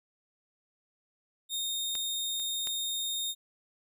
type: tone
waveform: sawtooth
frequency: 3683 Hz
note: A#7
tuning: 22 cents flat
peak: -28 dBFS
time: 1.49-3.35 s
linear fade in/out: 50 ms
type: clicks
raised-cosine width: 0.2 ms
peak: -24 / -33 / -23 dBFS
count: 3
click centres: 1.953 / 2.398 / 2.672 s
effects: none